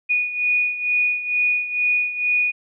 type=beating tone pair; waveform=sine; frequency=2463 / 2465.2 Hz; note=D#7 / D#7; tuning=-18 / -17 cents; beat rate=2.2 Hz; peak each=-19 / -24 dBFS; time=0.09-2.52 s; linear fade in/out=20 ms; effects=none